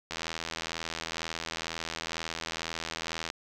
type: click train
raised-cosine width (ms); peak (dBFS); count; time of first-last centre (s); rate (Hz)
0.2; -16; 263; 0.11-3.301; 82.1
effects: none